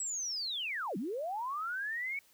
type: linear two-way sweep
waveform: sine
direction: down then up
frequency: 7902 to 172.6 to 2257 Hz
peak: -34 dBFS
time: 0-2.19 s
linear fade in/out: 2 ms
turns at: 0.97 s
effects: white hiss -65 dBFS RMS until 2.33 s